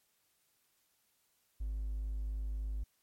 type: tone with hard clipping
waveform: triangle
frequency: 51.7 Hz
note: G#1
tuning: 7 cents flat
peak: -35 dBFS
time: 1.6-2.84 s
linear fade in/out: 10 ms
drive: 4 dB
effects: white hiss -75 dBFS RMS until 3.02 s + MP3 64 kbps